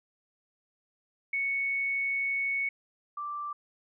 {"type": "tone pair in turn", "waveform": "sine", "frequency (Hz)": [2217, 1174.4], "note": ["C#7", "D6"], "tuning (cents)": [0, 0], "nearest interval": "major seventh", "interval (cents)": 1100, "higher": "first", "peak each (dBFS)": [-27, -33], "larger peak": "first", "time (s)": [[1.33, 2.69], [3.17, 3.53]], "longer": "first", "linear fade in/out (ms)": 5, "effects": []}